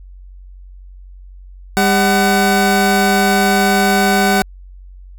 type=tone pair together; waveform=25% pulse; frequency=200 / 753.2 Hz; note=G3 / F#5; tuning=+35 / +31 cents; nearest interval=octave + major seventh; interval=2296 cents; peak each=-10 dBFS; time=1.77-4.42 s; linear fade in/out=0 ms; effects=added 46 Hz sine -34 dBFS peak until 5.18 s